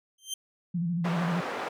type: tone with exponential growth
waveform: 20% pulse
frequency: 3139 Hz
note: G7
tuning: 2 cents sharp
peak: -23 dBFS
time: 0.18-0.34 s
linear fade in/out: 5 ms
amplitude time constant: 34 ms
type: tone with vibrato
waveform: sine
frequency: 171.7 Hz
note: F3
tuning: 29 cents flat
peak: -26 dBFS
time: 0.74-1.41 s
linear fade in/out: 10 ms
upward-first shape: square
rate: 13 Hz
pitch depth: 55 cents each way
type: band-pass noise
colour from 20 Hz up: white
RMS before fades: -34 dBFS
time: 1.04-1.69 s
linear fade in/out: 10 ms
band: 320 to 1200 Hz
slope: 12 dB/octave
effects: none